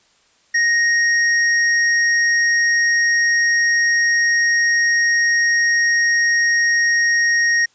square tone, 1869 Hz, A#6, 4 cents sharp, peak -14 dBFS, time 0.54-7.66 s, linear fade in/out 10 ms, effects white hiss -57 dBFS RMS until 7.74 s + resampled to 16000 Hz

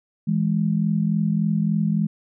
sine tone pair together, 164.03 / 207.5 Hz, E3 / G#3, -8 / -1 cents, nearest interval major third, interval 407 cents, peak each -21 dBFS, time 0.27-2.07 s, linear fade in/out 10 ms, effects none

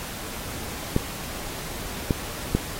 clicks, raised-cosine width 3 ms, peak -6 dBFS, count 3, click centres 0.964 / 2.108 / 2.55 s, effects pink hiss -35 dBFS RMS until 2.79 s + AAC 48 kbps

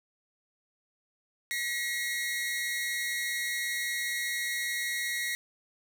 sawtooth tone pair together, 1913.9 / 2151 Hz, A#6 / C7, +45 / +47 cents, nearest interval major second, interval 202 cents, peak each -28 / -32 dBFS, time 1.51-5.35 s, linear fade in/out 0 ms, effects none

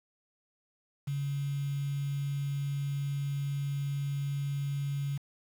sine tone with quantisation, 140.7 Hz, C#3, 26 cents sharp, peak -30 dBFS, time 1.07-5.18 s, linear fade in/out 10 ms, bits 8, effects none

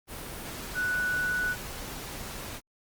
sine tone in noise, 1480 Hz, F#6, in tune, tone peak -26 dBFS, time 0.74-1.56 s, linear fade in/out 50 ms, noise pink, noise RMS -39 dBFS, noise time 0.07-2.61 s, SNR +10 dB, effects Opus 32 kbps

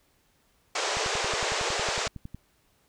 pink band-pass noise, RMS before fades -29 dBFS, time 0.75-2.08 s, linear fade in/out 5 ms, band 390 to 7700 Hz, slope 48 dB/octave
click train, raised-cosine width 5 ms, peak -26 dBFS, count 16, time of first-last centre 0.97-2.346 s, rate 10.9 Hz
effects pink hiss -67 dBFS RMS until 2.88 s

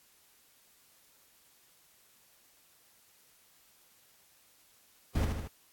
brown noise with echo, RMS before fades -29 dBFS, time 5.15-5.25 s, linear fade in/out 5 ms, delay 76 ms, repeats 3, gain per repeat -4 dB, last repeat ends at 5.478 s, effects white hiss -64 dBFS RMS until 5.72 s + AAC 64 kbps

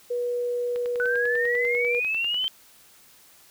sine tone with pitch glide, 485.9 to 482.5 Hz, B4 to B4, -28 to -40 cents, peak -24 dBFS, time 0.1-2 s, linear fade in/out 10 ms, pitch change -12 cents, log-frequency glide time 0.84-1.37 s
click train, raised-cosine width 0.3 ms, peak -24 dBFS, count 18, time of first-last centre 0.76-2.443 s, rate 10.1 Hz
sine exponential sweep, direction up, 1480 to 3130 Hz, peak -23 dBFS, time 1-2.48 s, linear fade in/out 0 ms
effects white hiss -54 dBFS RMS until 3.5 s

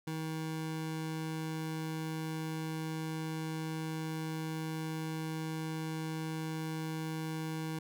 25% pulse tone, 158.8 Hz, D#3, 36 cents sharp, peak -32 dBFS, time 0.07-7.79 s, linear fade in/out 5 ms, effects none

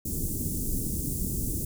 pink band-stop noise, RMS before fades -30 dBFS, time 0.05-1.65 s, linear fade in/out 5 ms, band 320 to 7800 Hz, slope 24 dB/octave, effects none

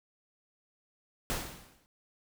pink noise with exponential decay, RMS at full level -31 dBFS, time 1.3-1.86 s, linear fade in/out 0 ms, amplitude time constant 120 ms, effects none

